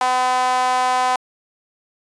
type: tone with high-pass filter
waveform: sawtooth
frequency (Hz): 253.5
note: B3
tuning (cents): +45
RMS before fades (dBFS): -18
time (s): 0.01-1.16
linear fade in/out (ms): 2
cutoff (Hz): 860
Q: 10
effects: resampled to 22050 Hz